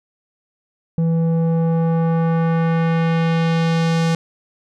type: tone with low-pass filter sweep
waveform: square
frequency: 164.81 Hz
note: E3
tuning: in tune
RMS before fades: -17 dBFS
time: 0.98-4.15 s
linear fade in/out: 2 ms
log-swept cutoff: 360 to 6700 Hz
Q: 0.95
effects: none